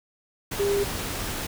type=tone in noise; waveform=sine; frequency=401.7 Hz; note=G4; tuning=42 cents sharp; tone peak=-21 dBFS; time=0.59-0.84 s; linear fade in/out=10 ms; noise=pink; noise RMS=-31 dBFS; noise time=0.51-1.47 s; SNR=+7 dB; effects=none